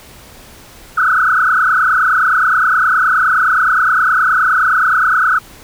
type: tone with frequency modulation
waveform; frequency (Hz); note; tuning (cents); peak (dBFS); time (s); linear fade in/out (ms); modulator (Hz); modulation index
sine; 1396.9; F6; 0; -9; 0.97-5.39; 10; 29.6; 4.6
effects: pink hiss -39 dBFS RMS until 5.63 s

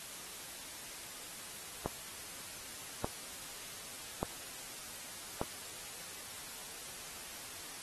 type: click train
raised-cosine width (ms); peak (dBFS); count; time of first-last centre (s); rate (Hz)
1; -20; 4; 1.86-5.415; 0.844
effects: white hiss -47 dBFS RMS until 7.82 s + AAC 32 kbps

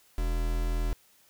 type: tone with quantisation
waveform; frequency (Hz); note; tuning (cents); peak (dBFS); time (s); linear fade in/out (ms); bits
triangle; 41.2; E1; 0; -24; 0.18-0.93; 0; 6
effects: white hiss -62 dBFS RMS until 1.29 s

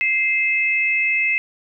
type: tone pair together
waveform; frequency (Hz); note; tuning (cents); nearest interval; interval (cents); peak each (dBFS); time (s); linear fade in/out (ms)
sine; 2093 / 2594; C7 / E7; 0 / -28; major third; 372; -19; 0.01-1.38; 0
effects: none

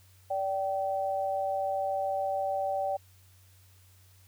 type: tone pair together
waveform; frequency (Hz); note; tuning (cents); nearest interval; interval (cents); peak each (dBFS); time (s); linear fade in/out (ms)
sine; 580 / 773; D5 / G5; -22 / -24; perfect fourth; 498; -31 / -30; 0.3-2.97; 10
effects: added 93 Hz sine -57 dBFS peak until 4.27 s + white hiss -63 dBFS RMS until 4.27 s

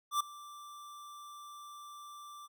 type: tone with ADSR envelope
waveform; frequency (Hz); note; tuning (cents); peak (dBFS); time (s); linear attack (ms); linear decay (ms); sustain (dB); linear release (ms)
square; 1174.7; D6; 0; -27; 0.11-2.48; 92; 6; -21; 30
effects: none

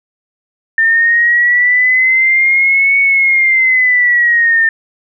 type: linear two-way sweep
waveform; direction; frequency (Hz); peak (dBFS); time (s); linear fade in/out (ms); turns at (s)
sine; up then down; 1798 to 2226 to 1798; -7; 0.78-4.69; 2; 2.99
effects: none

